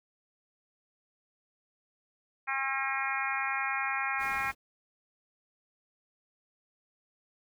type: harmonic tone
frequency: 269.8 Hz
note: C#4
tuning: 47 cents flat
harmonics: 3 / 4 / 5 / 6 / 7 / 8 / 9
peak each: -37 / -37 / -37 / -37 / -37 / -37 / -37 dBFS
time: 2.47-4.52 s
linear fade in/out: 20 ms
type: noise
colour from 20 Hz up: pink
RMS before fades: -47 dBFS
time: 4.18-4.55 s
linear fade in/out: 50 ms
effects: none